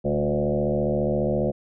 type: tone with frequency modulation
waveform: sine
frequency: 359.8 Hz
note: F#4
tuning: 48 cents flat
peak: -20 dBFS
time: 0.04-1.52 s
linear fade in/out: 20 ms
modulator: 74.7 Hz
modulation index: 3.5
effects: none